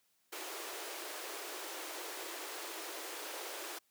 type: high-pass noise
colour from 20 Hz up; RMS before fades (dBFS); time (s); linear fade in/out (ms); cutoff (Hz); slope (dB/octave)
pink; -44; 0.32-3.79; 10; 310; 96
effects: white hiss -75 dBFS RMS until 3.9 s + high-pass 100 Hz 12 dB/octave